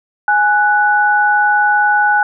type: tone pair together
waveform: sine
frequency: 832 / 1482.5 Hz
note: G#5 / F#6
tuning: +3 / +3 cents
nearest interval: minor seventh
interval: 1000 cents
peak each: -12 dBFS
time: 0.28-2.23 s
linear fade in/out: 2 ms
effects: none